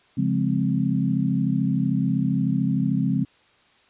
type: chord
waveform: sine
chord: Db major seventh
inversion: none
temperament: equal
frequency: 138.59 / 174.61 / 207.7 / 261.6 Hz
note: Db3 / F3 / Ab3 / C4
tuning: 0 / 0 / 0 / 0 cents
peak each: -25 dBFS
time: 0.17-3.25 s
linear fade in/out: 10 ms
effects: white hiss -58 dBFS RMS until 3.89 s + resampled to 8000 Hz

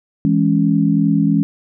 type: chord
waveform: sine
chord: C# minor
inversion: first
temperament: equal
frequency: 164.81 / 207.7 / 277.2 Hz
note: E3 / G#3 / C#4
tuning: 0 / 0 / 0 cents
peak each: -16 dBFS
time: 0.25-1.43 s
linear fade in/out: 0 ms
effects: none

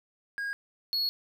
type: tone pair in turn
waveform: triangle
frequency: 1633 / 4346 Hz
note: G#6 / C#8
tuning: -30 / -35 cents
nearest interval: octave + perfect fourth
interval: 1695 cents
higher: second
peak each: -29 / -25 dBFS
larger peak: second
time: 0.38-0.53 / 0.93-1.09 s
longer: second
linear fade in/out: 0 ms
effects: none

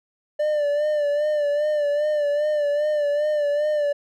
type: tone with vibrato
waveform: triangle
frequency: 592 Hz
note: D5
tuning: 14 cents sharp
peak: -17 dBFS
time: 0.39-3.93 s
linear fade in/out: 10 ms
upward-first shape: sine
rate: 2.5 Hz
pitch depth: 48 cents each way
effects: none

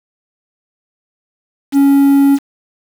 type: tone with quantisation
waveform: triangle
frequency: 278.5 Hz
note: C#4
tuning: 8 cents sharp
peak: -4 dBFS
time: 1.72-2.39 s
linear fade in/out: 50 ms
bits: 5
effects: none

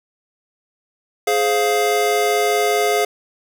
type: chord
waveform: square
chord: F minor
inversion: first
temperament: just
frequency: 419.1 / 523.8 / 698.5 Hz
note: Ab4 / C5 / F5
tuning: +16 / +2 / 0 cents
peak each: -19 / -25 / -20 dBFS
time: 1.27-3.05 s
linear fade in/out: 5 ms
effects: none

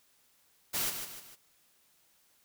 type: noise with echo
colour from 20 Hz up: white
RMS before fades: -32 dBFS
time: 0.73-0.91 s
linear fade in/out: 20 ms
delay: 150 ms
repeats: 3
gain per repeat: -7 dB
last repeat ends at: 1.36 s
effects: white hiss -68 dBFS RMS until 2.44 s

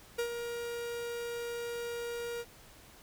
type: tone with ADSR envelope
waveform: 45% pulse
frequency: 472.6 Hz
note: A#4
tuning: 24 cents sharp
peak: -29 dBFS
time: 0.18-2.45 s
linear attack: 12 ms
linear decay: 84 ms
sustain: -7 dB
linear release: 47 ms
effects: pink hiss -56 dBFS RMS until 3.02 s

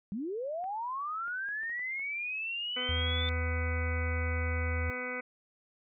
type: linear sweep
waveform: sine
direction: up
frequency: 183.9 to 3554 Hz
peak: -33 dBFS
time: 0.12-3.29 s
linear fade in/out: 0 ms
type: clicks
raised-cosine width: 0.5 ms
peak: -40 dBFS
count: 7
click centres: 0.641 / 1.28 / 1.487 / 1.633 / 1.696 / 1.794 / 1.995 s
type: harmonic tone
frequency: 250 Hz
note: B3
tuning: 21 cents sharp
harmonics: 1 / 2 / 3 / 4 / 5 / 6 / 8 / 9 / 10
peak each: -44 / -40 / -51 / -50 / -45 / -42 / -41 / -40 / -50 dBFS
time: 2.76-5.21 s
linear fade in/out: 10 ms
type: tone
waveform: sine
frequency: 80 Hz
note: D#2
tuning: 49 cents sharp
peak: -30 dBFS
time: 2.89-4.9 s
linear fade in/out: 0 ms
effects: none

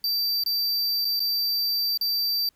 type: tone with dropouts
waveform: square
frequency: 4665 Hz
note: D8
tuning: 12 cents flat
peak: -23 dBFS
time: 0.04-2.49 s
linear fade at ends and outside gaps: 2 ms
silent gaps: 0.437-0.461 / 1.047-1.051 / 1.195-1.202 / 1.975-2.011 s
effects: pink hiss -67 dBFS RMS until 2.55 s

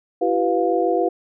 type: tone cluster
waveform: sine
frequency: 336.7 / 383.8 / 494.2 / 705 Hz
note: E4 / G4 / B4 / F5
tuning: +37 / -37 / +1 / +16 cents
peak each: -22 dBFS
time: 0.21-1.09 s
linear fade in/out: 10 ms
effects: none

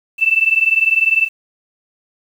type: tone pair together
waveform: sine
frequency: 2643 / 2663 Hz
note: E7 / E7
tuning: +4 / +17 cents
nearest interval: unison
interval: 13 cents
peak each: -14 dBFS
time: 0.18-1.29 s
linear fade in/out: 50 ms
effects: 7-bit

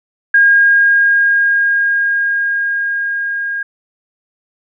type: tone with level ramp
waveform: sine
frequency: 1624 Hz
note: G#6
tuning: 39 cents flat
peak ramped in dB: -5 to -17 dBFS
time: 0.34-3.63 s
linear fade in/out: 5 ms
effects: none

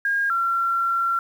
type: tone pair in turn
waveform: sine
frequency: 1623 / 1364.8 Hz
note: G#6 / F6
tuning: -40 / -40 cents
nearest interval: minor third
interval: 300 cents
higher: first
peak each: -19 dBFS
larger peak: neither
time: 0.05-0.3 / 0.3-1.19 s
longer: second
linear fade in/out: 2 ms
effects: 8-bit

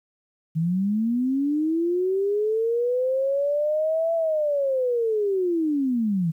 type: linear two-way sweep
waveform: sine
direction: up then down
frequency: 155.4 to 669 to 155.4 Hz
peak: -20 dBFS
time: 0.55-6.32 s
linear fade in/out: 20 ms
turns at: 4.14 s
effects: 10-bit

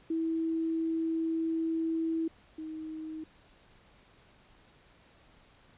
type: tone pair in turn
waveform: sine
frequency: 325.6 / 314.9 Hz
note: E4 / D#4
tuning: -21 / +21 cents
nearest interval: minor second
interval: 58 cents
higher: first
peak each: -28 / -37 dBFS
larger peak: first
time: 0.1-2.28 / 2.58-3.24 s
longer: first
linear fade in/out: 5 ms
effects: pink hiss -61 dBFS RMS until 5.77 s + resampled to 8000 Hz

